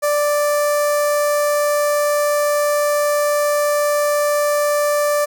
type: tone with notch filter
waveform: sawtooth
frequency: 587.3 Hz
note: D5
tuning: in tune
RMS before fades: -17 dBFS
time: 0.02-5.26 s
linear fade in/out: 20 ms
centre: 3200 Hz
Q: 0.72
effects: none